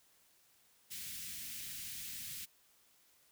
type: band-stop noise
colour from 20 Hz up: white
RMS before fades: -45 dBFS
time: 0.9-2.46 s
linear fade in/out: 20 ms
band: 240 to 1900 Hz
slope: 24 dB/octave
effects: white hiss -69 dBFS RMS until 3.31 s